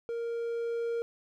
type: tone with level ramp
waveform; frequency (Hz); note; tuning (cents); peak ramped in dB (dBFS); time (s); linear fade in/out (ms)
triangle; 466.2; A#4; 0; -30 to -27; 0.09-1.02; 0
effects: none